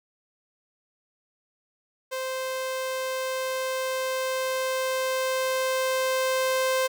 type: tone with level ramp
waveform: sawtooth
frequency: 521 Hz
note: C5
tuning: 7 cents flat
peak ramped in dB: -25 to -18 dBFS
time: 2.11-6.88 s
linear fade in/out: 20 ms
effects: none